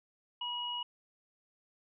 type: tone pair together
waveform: sine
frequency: 967.8 / 2900 Hz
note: B5 / F#7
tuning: -35 / -35 cents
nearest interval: octave + perfect fifth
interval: 1900 cents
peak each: -40 / -36 dBFS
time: 0.41-0.83 s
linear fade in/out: 5 ms
effects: none